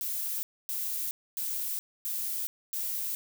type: noise bursts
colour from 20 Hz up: violet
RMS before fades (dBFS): -33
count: 5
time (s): 0.01-3.15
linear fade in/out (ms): 0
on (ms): 420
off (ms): 260
effects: none